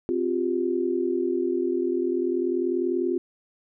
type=chord; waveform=sine; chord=C suspended fourth; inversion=none; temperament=equal with one note detuned; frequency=261.6 / 351.7 / 392 Hz; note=C4 / F4 / G4; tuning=0 / +12 / 0 cents; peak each=-29 / -24 / -29 dBFS; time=0.09-3.18 s; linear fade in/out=0 ms; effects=none